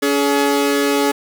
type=tone pair together; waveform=sawtooth; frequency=283.1 / 424 Hz; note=C#4 / G#4; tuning=+37 / +36 cents; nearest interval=perfect fifth; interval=699 cents; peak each=-13 dBFS; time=0.02-1.12 s; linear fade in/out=10 ms; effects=7-bit

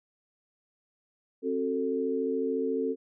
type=chord; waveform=sine; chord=F# diminished; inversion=second; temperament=just; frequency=266.4 / 370 / 444 Hz; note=C4 / F#4 / A4; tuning=+31 / 0 / +16 cents; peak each=-31 / -34 / -29 dBFS; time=1.42-2.96 s; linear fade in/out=50 ms; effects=none

